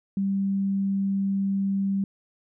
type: tone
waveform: sine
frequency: 196 Hz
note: G3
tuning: in tune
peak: -22 dBFS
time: 0.17-2.04 s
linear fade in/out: 2 ms
effects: none